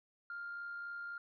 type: tone with amplitude modulation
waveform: sine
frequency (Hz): 1400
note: F6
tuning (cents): +4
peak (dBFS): -39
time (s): 0.3-1.18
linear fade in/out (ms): 2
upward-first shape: sine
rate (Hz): 63.7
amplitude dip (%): 30
effects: tanh soft clip ceiling -37 dBFS

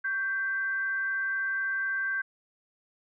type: tone with frequency modulation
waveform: sine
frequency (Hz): 1568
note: G6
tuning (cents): 0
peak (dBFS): -27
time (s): 0.04-2.22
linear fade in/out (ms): 10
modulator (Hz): 452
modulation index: 0.26
effects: none

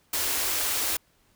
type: band-stop noise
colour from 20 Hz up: white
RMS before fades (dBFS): -27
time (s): 0.13-0.97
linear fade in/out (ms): 5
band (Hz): 100 to 250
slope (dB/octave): 48
effects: pink hiss -65 dBFS RMS until 1.35 s

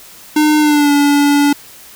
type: tone with pitch glide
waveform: square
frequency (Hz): 303.4 to 287.4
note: D#4 to D4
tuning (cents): -44 to -37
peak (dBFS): -9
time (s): 0.36-1.53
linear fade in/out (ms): 5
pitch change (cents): -93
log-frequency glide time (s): 0.59-0.91
effects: white hiss -38 dBFS RMS until 1.95 s

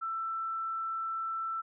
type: tone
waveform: sine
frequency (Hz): 1332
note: E6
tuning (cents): +18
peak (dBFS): -32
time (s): 0.01-1.62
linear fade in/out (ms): 20
effects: none

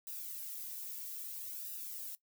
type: noise with flanger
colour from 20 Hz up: violet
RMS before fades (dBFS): -44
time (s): 0.07-2.15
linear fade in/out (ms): 0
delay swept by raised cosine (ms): 0.91 to 2.51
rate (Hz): 0.61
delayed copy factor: -0.6
effects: noise-tail reverb RT60 0.1 s tail -18 dB re dry

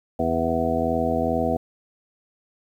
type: harmonic tone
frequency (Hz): 82.41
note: E2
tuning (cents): 0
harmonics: 1 / 2 / 3 / 4 / 5 / 6 / 8 / 9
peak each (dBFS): -31 / -32 / -26 / -31 / -32 / -27 / -26 / -28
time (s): 0.19-1.57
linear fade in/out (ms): 5
effects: 9-bit

